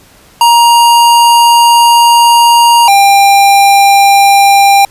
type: tone pair in turn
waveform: square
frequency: 941 / 796.1 Hz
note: A#5 / G5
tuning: +16 / +27 cents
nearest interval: minor third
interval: 289 cents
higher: first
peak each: -3 dBFS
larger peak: neither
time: 0.41-2.88 / 2.88-4.85 s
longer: first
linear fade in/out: 2 ms
effects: pink hiss -41 dBFS RMS until 4.9 s + resampled to 32000 Hz